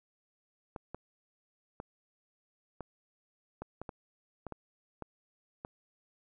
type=clicks; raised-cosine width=1 ms; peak=-26 dBFS; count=11; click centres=0.762 / 0.946 / 1.801 / 2.807 / 3.62 / 3.816 / 3.892 / 4.467 / 4.523 / 5.023 / 5.649 s; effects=none